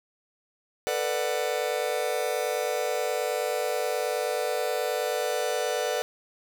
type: chord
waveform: 45% pulse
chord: B minor seventh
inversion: third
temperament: just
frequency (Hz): 444.5 / 493.9 / 592.7 / 740.8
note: A4 / B4 / D5 / F#5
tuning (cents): +18 / 0 / +16 / +2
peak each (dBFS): -32 / -30 / -31 / -33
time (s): 0.87-6.02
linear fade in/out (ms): 0
effects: none